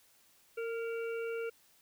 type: harmonic tone with a mistuned harmonic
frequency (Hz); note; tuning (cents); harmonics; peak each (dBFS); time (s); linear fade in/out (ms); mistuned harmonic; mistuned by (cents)
458.8; A#4; -28; 1 / 3 / 5 / 6; -35 / -45 / -49 / -51; 0.57-1.5; 10; 3; +25
effects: white hiss -66 dBFS RMS until 1.81 s